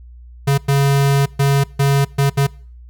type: tone bursts at uneven times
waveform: square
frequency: 139.4 Hz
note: C#3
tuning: 10 cents sharp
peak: -12 dBFS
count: 6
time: 0.47-0.58 / 0.68-1.26 / 1.39-1.64 / 1.79-2.05 / 2.18-2.3 / 2.37-2.47 s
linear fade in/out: 10 ms
effects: noise-tail reverb RT60 0.5 s tail -24 dB re dry + added 60 Hz sine -36 dBFS peak until 2.89 s